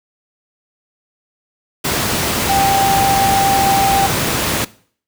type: tone in noise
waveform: sine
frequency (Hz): 786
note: G5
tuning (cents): +4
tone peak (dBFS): -12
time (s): 2.49-4.07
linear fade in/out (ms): 10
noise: pink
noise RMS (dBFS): -17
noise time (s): 1.84-4.65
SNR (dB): +2
effects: noise-tail reverb RT60 0.5 s tail -20 dB re dry + high-pass 80 Hz 12 dB/octave